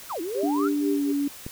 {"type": "exponential two-way sweep", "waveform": "sine", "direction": "down then up", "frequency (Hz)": [1480, 313.9, 1480], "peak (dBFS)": -28, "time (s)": [0.09, 0.69], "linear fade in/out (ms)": 20, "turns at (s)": 0.21}
{"type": "tone with tremolo", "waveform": "sine", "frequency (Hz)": 397.1, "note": "G4", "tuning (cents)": 22, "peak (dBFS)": -24, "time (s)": [0.34, 1.13], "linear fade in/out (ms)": 20, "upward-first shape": "sine", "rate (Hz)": 4, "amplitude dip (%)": 95}
{"type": "tone with pitch glide", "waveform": "sine", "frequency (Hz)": [291.7, 284.4], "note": ["D4", "C#4"], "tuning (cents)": [-12, 45], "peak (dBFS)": -22, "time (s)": [0.43, 1.28], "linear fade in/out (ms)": 5, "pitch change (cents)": -43, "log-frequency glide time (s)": [0.89, 1.03]}
{"type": "click", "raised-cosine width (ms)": 3, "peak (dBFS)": -21, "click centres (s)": 1.465}
{"effects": ["white hiss -43 dBFS RMS until 1.51 s"]}